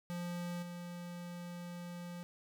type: tone with level steps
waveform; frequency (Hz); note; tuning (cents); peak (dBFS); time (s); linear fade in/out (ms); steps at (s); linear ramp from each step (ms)
square; 174.8; F3; +2; -39 / -44; 0.1-2.23; 0; 0.62; 10
effects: none